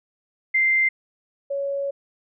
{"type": "tone pair in turn", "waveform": "sine", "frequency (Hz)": [2088, 558], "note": ["C7", "C#5"], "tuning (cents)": [-4, 11], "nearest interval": "octave + major seventh", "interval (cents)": 2285, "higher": "first", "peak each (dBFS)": [-16, -23], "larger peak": "first", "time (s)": [[0.54, 0.89], [1.5, 1.91]], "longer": "second", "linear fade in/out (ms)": 10, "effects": []}